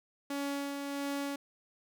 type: tone with tremolo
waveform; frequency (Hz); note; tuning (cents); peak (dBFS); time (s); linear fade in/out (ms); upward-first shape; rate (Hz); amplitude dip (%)
sawtooth; 281.4; C#4; +26; -29; 0.3-1.36; 5; sine; 1.5; 35
effects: none